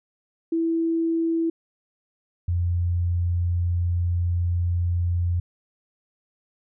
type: tone pair in turn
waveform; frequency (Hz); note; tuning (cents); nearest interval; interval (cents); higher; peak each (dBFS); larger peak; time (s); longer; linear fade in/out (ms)
sine; 329.6 / 87.3; E4 / F2; 0 / 0; octave + major seventh; 2300; first; -20; neither; 0.52-1.5 / 2.48-5.4; second; 5
effects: none